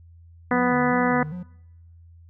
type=harmonic tone; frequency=247.5 Hz; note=B3; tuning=4 cents sharp; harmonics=1 / 2 / 3 / 4 / 5 / 6 / 7 / 8; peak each=-22 / -25 / -27 / -28 / -29 / -30 / -30 / -31 dBFS; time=0.51-1.23 s; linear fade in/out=2 ms
type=tone with vibrato; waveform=triangle; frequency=165.1 Hz; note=E3; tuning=3 cents sharp; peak=-28 dBFS; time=0.52-1.43 s; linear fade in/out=5 ms; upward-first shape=square; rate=2.5 Hz; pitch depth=140 cents each way
effects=noise-tail reverb RT60 1.0 s tail -26 dB re dry + added 84 Hz sine -46 dBFS peak until 2.29 s